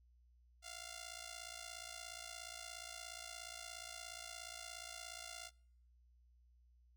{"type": "ring-modulated tone", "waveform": "5% pulse", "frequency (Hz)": 697, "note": "F5", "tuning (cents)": -4, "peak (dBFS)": -34, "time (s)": [0.62, 5.51], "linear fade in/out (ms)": 50, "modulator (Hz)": 28.5, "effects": ["noise-tail reverb RT60 0.7 s tail -26 dB re dry", "added 60 Hz sine -66 dBFS peak until 6.96 s"]}